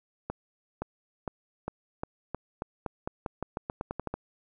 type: accelerating click train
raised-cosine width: 1 ms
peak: -18 dBFS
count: 18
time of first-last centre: 0.3-4.14 s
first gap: 520 ms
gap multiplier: 0.88
effects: none